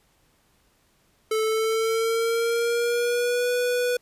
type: tone with pitch glide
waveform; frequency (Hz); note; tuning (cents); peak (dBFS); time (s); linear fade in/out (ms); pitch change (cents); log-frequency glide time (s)
square; 437.8 to 491.4; A4 to B4; -9 to -9; -22; 1.31-3.97; 5; +200; 1.43-3.5
effects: pink hiss -64 dBFS RMS until 4.01 s + resampled to 32000 Hz